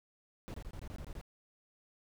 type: noise bursts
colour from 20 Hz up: brown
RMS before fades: -44 dBFS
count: 9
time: 0.48-1.213 s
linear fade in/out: 0 ms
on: 61 ms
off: 23 ms
effects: none